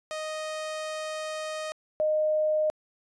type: tone pair in turn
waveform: sawtooth / sine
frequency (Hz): 622.3 / 615.9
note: D#5 / D#5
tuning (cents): 0 / -18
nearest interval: unison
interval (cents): 18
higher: first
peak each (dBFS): -28 / -22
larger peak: second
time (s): 0.11-1.72 / 2-2.7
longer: first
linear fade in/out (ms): 0
effects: resampled to 22050 Hz